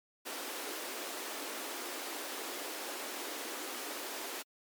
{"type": "high-pass noise", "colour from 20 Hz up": "pink", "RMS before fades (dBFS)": -41, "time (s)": [0.25, 4.43], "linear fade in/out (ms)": 20, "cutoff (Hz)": 270, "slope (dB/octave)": 48, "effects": ["MP3 96 kbps"]}